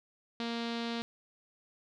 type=tone with low-pass filter; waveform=sawtooth; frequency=233.1 Hz; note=A#3; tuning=in tune; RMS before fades=-36 dBFS; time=0.4-1.02 s; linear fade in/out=0 ms; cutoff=4000 Hz; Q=3.1; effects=none